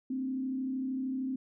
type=tone with frequency modulation; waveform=sine; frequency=261.6 Hz; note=C4; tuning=in tune; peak=-31 dBFS; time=0.1-1.36 s; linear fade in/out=5 ms; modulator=33.1 Hz; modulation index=0.46; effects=none